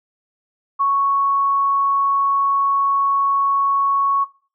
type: tone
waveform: sine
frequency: 1108.7 Hz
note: C#6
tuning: in tune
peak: -14 dBFS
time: 0.79-4.25 s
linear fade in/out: 20 ms
effects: noise-tail reverb RT60 0.4 s tail -19 dB re dry